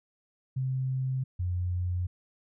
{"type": "tone pair in turn", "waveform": "sine", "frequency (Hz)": [130.81, 89.48], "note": ["C3", "F2"], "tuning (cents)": [0, 43], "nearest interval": "perfect fifth", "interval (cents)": 657, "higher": "first", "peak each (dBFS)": -27, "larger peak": "neither", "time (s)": [[0.56, 1.24], [1.39, 2.07]], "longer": "neither", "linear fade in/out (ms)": 10, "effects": []}